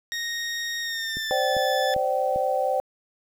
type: tone with pitch glide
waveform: 20% pulse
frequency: 1864.7 to 1739.8 Hz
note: A#6 to A6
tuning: 0 to -20 cents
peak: -22 dBFS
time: 0.12-1.94 s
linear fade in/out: 0 ms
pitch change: -120 cents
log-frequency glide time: 0.81-1.41 s
type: click train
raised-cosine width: 3 ms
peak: -24 dBFS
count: 4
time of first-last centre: 1.17-2.36 s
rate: 2.52 Hz
type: chord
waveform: sine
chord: C suspended second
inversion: none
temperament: equal with one note detuned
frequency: 523.3 / 587.3 / 769.2 Hz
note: C5 / D5 / G5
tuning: 0 / 0 / -33 cents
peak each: -25 / -27 / -25 dBFS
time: 1.31-2.8 s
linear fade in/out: 0 ms
effects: low-pass 11000 Hz 12 dB/octave + 8-bit